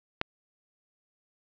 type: click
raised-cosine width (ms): 0.3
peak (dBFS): -10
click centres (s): 0.214
effects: low-pass 4000 Hz 12 dB/octave